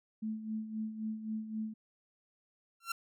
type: tone with tremolo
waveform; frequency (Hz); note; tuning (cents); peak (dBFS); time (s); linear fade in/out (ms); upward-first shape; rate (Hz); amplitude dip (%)
sine; 218.2; A3; -14; -33; 0.22-1.74; 10; sine; 3.8; 65
type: tone with exponential growth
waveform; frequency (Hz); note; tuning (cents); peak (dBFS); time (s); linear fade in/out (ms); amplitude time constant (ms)
sawtooth; 1363; F6; -43; -27; 2.8-2.92; 5; 24
effects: none